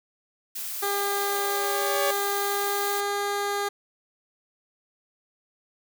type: noise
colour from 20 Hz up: blue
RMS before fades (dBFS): -33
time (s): 0.55-3.01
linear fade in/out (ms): 10
type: tone with exponential growth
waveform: sawtooth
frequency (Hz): 566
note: C#5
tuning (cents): +36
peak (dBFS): -19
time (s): 0.73-2.11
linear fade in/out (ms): 5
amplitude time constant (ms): 300
type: tone with pitch glide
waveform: 15% pulse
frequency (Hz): 402.1 to 405.1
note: G4 to G#4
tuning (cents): +44 to -43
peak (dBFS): -19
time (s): 0.82-3.69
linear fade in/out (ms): 10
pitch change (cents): +13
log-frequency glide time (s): 2.25-3.09
effects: none